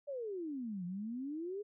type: exponential two-way sweep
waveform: sine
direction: down then up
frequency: 590 to 172.1 to 424.6 Hz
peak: -38 dBFS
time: 0.07-1.63 s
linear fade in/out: 20 ms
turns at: 0.85 s
effects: none